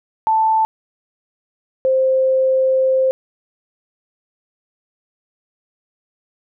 sine tone pair in turn, 882 / 524.4 Hz, A5 / C5, +4 / +4 cents, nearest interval major sixth, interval 900 cents, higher first, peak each -12 dBFS, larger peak neither, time 0.27-0.65 / 1.85-3.11 s, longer second, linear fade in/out 0 ms, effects none

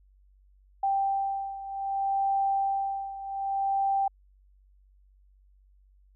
sine beating tone pair, 785 / 785.64 Hz, G5 / G5, +2 / +4 cents, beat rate 0.64 Hz, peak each -27 / -31 dBFS, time 0.83-4.08 s, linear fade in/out 5 ms, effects added 48 Hz sine -57 dBFS peak until 6.15 s

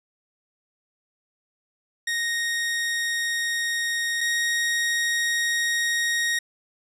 sawtooth tone pair in turn, 1864.7 / 1872.9 Hz, A#6 / A#6, 0 / +8 cents, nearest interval unison, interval 8 cents, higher second, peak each -20 / -18 dBFS, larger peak second, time 2.07-4.21 / 4.21-6.39 s, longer second, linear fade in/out 5 ms, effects low-pass 11000 Hz 12 dB/octave

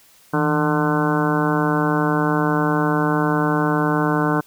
harmonic tone with a mistuned harmonic, 149.8 Hz, D3, 35 cents sharp, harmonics 1 / 2 / 3 / 4 / 5 / 6 / 7 / 8 / 9 / 10, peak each -22 / -21 / -25 / -29 / -28 / -28 / -26 / -31 / -30 / -27 dBFS, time 0.33-4.41 s, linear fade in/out 10 ms, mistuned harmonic 1, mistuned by +120 cents, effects white hiss -52 dBFS RMS until 4.46 s

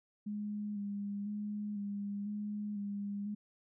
sine tone with vibrato, 205.2 Hz, G#3, 21 cents flat, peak -36 dBFS, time 0.26-3.35 s, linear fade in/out 10 ms, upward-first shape square, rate 1 Hz, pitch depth 25 cents each way, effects none

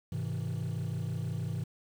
triangle chord, Ab augmented, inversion none, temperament just, 103.83 / 129.78 / 162.23 Hz, Ab2 / C3 / E3, 0 / -14 / -27 cents, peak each -33 dBFS, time 0.12-1.64 s, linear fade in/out 5 ms, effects tanh soft clip ceiling -27 dBFS + 9-bit

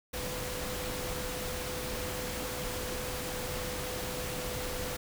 sine tone in noise, 501 Hz, B4, 25 cents sharp, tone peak -40 dBFS, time 0.13-4.97 s, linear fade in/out 10 ms, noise pink, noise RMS -37 dBFS, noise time 0.13-4.97 s, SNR -6 dB, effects none

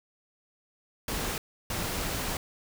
pink noise bursts at uneven times, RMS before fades -32 dBFS, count 2, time 1.08-1.38 / 1.7-2.37 s, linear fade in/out 2 ms, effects none

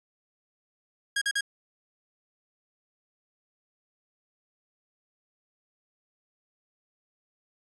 sawtooth tone bursts, 1636 Hz, G#6, 26 cents flat, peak -21 dBFS, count 3, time 1.16-1.409 s, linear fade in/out 5 ms, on 55 ms, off 42 ms, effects resampled to 24000 Hz

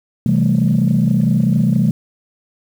sine chord, A minor seventh, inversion first, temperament equal with one note detuned, 130.81 / 164.81 / 195.43 / 220 Hz, C3 / E3 / G3 / A3, 0 / 0 / -5 / 0 cents, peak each -16 dBFS, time 0.26-1.91 s, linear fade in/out 2 ms, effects tanh soft clip ceiling -5 dBFS + 7-bit

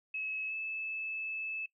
sine tone with pitch glide, 2578 to 2614 Hz, E7 to E7, -39 to -15 cents, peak -35 dBFS, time 0.14-1.66 s, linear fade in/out 5 ms, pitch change +24 cents, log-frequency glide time 0.48-0.53 s, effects noise-tail reverb RT60 0.1 s tail -18 dB re dry

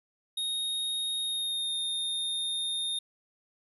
square tone with pitch glide, 3729 to 3665 Hz, A#7 to A#7, 0 to -30 cents, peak -30 dBFS, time 0.37-2.99 s, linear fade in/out 5 ms, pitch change -30 cents, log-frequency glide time 1.21-1.76 s, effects none

